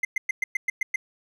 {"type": "tone bursts", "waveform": "triangle", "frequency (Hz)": 2075, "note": "C7", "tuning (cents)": -15, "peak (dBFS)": -19, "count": 8, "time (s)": [0.03, 0.96], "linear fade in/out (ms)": 5, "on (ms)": 20, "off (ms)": 110, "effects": []}